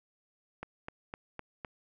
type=click train; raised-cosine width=0.5 ms; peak=-24 dBFS; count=5; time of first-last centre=0.63-1.648 s; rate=3.93 Hz; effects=none